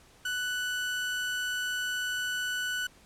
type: tone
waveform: 30% pulse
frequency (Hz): 1487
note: F#6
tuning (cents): +8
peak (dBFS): -27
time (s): 0.25-2.87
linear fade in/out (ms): 5
effects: pink hiss -58 dBFS RMS until 3.05 s + low-pass 11000 Hz 12 dB/octave